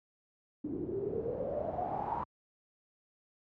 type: noise with low-pass filter sweep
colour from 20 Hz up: pink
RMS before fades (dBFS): -36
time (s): 0.64-2.24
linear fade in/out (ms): 5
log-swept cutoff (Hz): 300 to 970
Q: 10
effects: high-pass 80 Hz 12 dB/octave